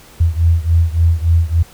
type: beating tone pair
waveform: sine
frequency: 82.1 / 85.6 Hz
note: E2 / F2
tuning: -6 / -34 cents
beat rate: 3.5 Hz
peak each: -12 / -14 dBFS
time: 0.2-1.63 s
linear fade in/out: 10 ms
effects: pink hiss -42 dBFS RMS until 1.73 s